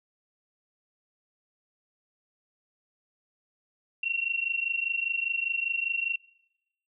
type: tone pair together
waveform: sine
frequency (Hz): 2719 / 2744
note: F7 / F7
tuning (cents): -47 / -31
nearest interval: unison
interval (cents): 16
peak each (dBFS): -30 / -29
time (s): 4.03-6.16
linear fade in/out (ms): 5
effects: noise-tail reverb RT60 0.9 s tail -25 dB re dry